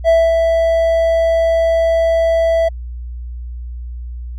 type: tone with ADSR envelope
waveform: triangle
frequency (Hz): 660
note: E5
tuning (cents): +2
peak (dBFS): -5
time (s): 0.04-2.69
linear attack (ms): 44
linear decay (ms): 230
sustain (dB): -4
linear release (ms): 12
effects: added 60 Hz sine -24 dBFS peak until 4.38 s